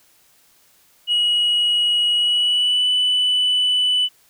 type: tone with pitch glide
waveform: sine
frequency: 2906 to 2986 Hz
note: F#7 to F#7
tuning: -32 to +15 cents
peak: -13 dBFS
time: 1.07-4.09 s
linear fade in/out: 50 ms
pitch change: +47 cents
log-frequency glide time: 2.15-2.88 s
effects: tanh soft clip ceiling -13 dBFS + white hiss -56 dBFS RMS until 4.29 s